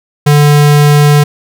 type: tone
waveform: square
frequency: 146.83 Hz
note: D3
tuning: in tune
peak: -4 dBFS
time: 0.26-1.24 s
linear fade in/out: 10 ms
effects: none